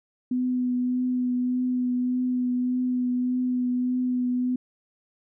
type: tone with vibrato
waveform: sine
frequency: 250 Hz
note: B3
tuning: 21 cents sharp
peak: -22 dBFS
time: 0.31-4.56 s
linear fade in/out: 5 ms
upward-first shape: triangle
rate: 1.7 Hz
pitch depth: 17 cents each way
effects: none